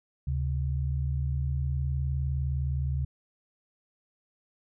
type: tone pair together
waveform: sine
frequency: 73.42 / 133 Hz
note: D2 / C3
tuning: 0 / +29 cents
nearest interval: minor seventh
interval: 1029 cents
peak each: -28 / -30 dBFS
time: 0.27-3.05 s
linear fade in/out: 5 ms
effects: none